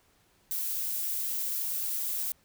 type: noise with high-pass filter sweep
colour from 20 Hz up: violet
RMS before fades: -32 dBFS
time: 0.51-2.32 s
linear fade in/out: 0 ms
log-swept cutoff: 250 to 680 Hz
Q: 7.2
effects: pink hiss -66 dBFS RMS until 2.44 s